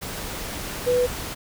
sine tone in noise, 493.9 Hz, B4, in tune, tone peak -17 dBFS, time 0.86-1.07 s, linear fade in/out 20 ms, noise pink, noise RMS -32 dBFS, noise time 0.01-1.35 s, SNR +12 dB, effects none

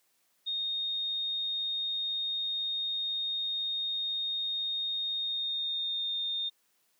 sine tone with pitch glide, 3698 to 3649 Hz, A#7 to A#7, -15 to -38 cents, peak -30 dBFS, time 0.46-6.5 s, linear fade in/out 20 ms, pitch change -23 cents, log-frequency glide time 5.15-6.12 s, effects white hiss -72 dBFS RMS until 6.99 s + high-pass 150 Hz 12 dB/octave

